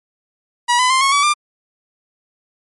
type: tone with pitch steps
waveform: sawtooth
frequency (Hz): 965 / 1006.6 / 1049.9 / 1095.1 / 1142.3 / 1191.5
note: B5 / B5 / C6 / C#6 / D6 / D6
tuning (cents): -40 / +33 / +6 / -21 / -48 / +25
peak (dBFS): -8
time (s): 0.68-1.34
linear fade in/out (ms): 20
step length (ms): 110
effects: MP3 48 kbps